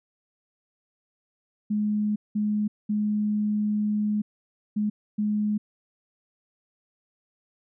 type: tone bursts at uneven times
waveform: sine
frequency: 210.1 Hz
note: G#3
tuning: 20 cents sharp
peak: -22 dBFS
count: 5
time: 1.7-2.16 / 2.35-2.68 / 2.89-4.22 / 4.76-4.9 / 5.18-5.58 s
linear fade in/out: 10 ms
effects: none